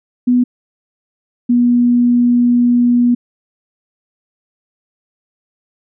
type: tone pair in turn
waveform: sine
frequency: 246.9 / 242.2 Hz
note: B3 / B3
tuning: 0 / -34 cents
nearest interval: unison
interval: 34 cents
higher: first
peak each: -8 dBFS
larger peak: neither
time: 0.27-0.44 / 1.49-3.15 s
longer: second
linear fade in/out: 10 ms
effects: none